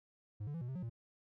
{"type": "tone with pitch steps", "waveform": "triangle", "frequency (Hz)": [104.2, 145.7, 167, 121.9, 132, 181.1, 116], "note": ["G#2", "D3", "E3", "B2", "C3", "F#3", "A#2"], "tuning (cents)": [6, -13, 23, -22, 16, -37, -8], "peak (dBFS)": -37, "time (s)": [0.4, 0.897], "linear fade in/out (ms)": 10, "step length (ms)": 71, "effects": []}